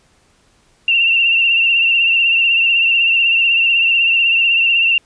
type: tone with vibrato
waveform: sine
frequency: 2735 Hz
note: F7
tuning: 37 cents flat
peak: -10 dBFS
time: 0.88-4.98 s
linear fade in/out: 2 ms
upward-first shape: triangle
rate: 16 Hz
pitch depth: 55 cents each way
effects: pink hiss -55 dBFS RMS until 5.05 s + resampled to 22050 Hz